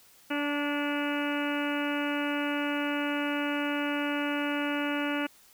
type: harmonic tone with a mistuned harmonic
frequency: 289.9 Hz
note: D4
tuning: 22 cents flat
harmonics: 1 / 2 / 3 / 4 / 5 / 6 / 7 / 8 / 9 / 10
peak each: -30 / -36 / -39 / -41 / -36 / -42 / -43 / -41 / -40 / -41 dBFS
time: 0.3-5.27 s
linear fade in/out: 10 ms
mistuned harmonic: 3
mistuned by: +15 cents
effects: white hiss -58 dBFS RMS until 5.53 s